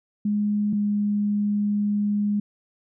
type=tone pair in turn; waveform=sine; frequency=207.7 / 206.3 Hz; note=G#3 / G#3; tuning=0 / -11 cents; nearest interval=unison; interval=11 cents; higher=first; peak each=-20 dBFS; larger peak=neither; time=0.25-0.73 / 0.73-2.4 s; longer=second; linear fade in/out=5 ms; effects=none